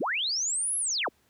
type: linear two-way sweep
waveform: sine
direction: up then down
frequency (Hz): 128.6 to 11175 to 128.6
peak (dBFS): -26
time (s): 0-1.09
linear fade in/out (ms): 10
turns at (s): 0.77
effects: pink hiss -67 dBFS RMS until 1.29 s + high-pass 60 Hz 12 dB/octave